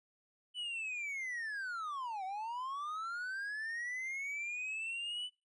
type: linear two-way sweep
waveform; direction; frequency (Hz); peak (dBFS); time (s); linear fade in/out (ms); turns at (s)
triangle; down then up; 3003 to 739 to 3003; -36; 0.54-5.3; 50; 2.24
effects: noise-tail reverb RT60 0.3 s tail -26 dB re dry + resampled to 24000 Hz